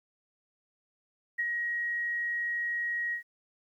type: tone with ADSR envelope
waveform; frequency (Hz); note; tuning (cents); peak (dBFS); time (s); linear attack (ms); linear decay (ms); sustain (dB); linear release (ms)
sine; 1894; A#6; +27; -26; 1.38-3.23; 16; 41; -3; 100
effects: 11-bit